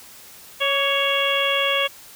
harmonic tone with a mistuned harmonic, 554.4 Hz, C#5, in tune, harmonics 1 / 2 / 3 / 4 / 5 / 6, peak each -24 / -26 / -29 / -26 / -24 / -24 dBFS, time 0.6-1.88 s, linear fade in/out 20 ms, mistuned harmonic 2, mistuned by +35 cents, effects white hiss -44 dBFS RMS until 2.15 s

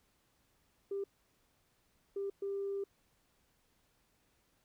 sine tone bursts at uneven times, 396.4 Hz, G4, 19 cents sharp, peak -34 dBFS, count 3, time 0.91-1.04 / 2.16-2.3 / 2.42-2.84 s, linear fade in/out 5 ms, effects tanh soft clip ceiling -30 dBFS + pink hiss -74 dBFS RMS until 4.64 s

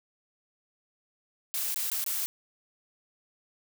blue noise with dropouts, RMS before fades -31 dBFS, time 1.54-2.26 s, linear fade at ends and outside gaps 0 ms, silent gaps 1.744-1.76 / 1.9-1.917 / 2.041-2.063 s, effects none

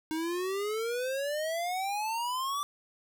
square exponential sweep, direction up, 311.1 to 1174.7 Hz, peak -31 dBFS, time 0.11-2.63 s, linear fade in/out 0 ms, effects none

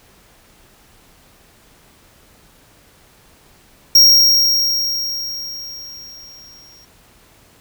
square tone with exponential decay, 5588 Hz, F8, in tune, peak -5 dBFS, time 3.95-6.85 s, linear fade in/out 5 ms, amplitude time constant 630 ms, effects pink hiss -50 dBFS RMS until 7.6 s

